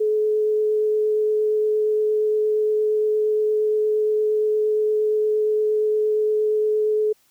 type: tone with vibrato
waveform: sine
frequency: 427.8 Hz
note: A4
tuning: 49 cents flat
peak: -17 dBFS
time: 0-7.13 s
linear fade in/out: 10 ms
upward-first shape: triangle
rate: 8.6 Hz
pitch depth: 9 cents each way
effects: white hiss -61 dBFS RMS until 7.3 s